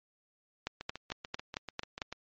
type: two click trains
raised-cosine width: 0.2 ms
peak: -22 / -16 dBFS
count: 10 / 7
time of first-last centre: 0.81-2.126 / 0.67-2.018 s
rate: 6.84 / 4.45 Hz
effects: low-pass 5000 Hz 12 dB/octave + MP3 32 kbps